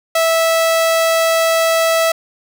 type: tone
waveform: sawtooth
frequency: 655 Hz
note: E5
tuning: 11 cents flat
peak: -8 dBFS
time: 0.15-2.12 s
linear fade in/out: 5 ms
effects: none